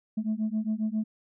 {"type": "beating tone pair", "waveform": "sine", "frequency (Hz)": [213.3, 220.7], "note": ["G#3", "A3"], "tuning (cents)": [46, 5], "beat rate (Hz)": 7.4, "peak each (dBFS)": -28, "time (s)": [0.17, 1.04], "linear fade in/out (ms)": 10, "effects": ["tanh soft clip ceiling -22 dBFS"]}